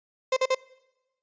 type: tone bursts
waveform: 35% pulse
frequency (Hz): 520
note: C5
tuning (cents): -11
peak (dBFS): -19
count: 3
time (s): 0.32-0.548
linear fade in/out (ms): 5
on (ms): 46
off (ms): 45
effects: noise-tail reverb RT60 1.0 s tail -23 dB re dry + resampled to 16000 Hz